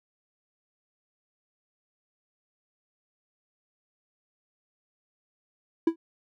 triangle tone with exponential decay, 329.6 Hz, E4, in tune, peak -13 dBFS, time 5.87-5.96 s, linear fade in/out 5 ms, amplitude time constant 18 ms, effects none

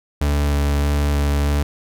40% pulse tone with vibrato, 72.1 Hz, D2, 31 cents flat, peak -15 dBFS, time 0.21-1.63 s, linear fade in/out 5 ms, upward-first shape square, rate 1.6 Hz, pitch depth 8 cents each way, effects none

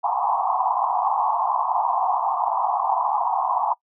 pink band-pass noise, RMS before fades -22 dBFS, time 0.03-3.74 s, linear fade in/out 20 ms, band 720 to 1100 Hz, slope 96 dB/octave, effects noise-tail reverb RT60 0.1 s tail -23 dB re dry

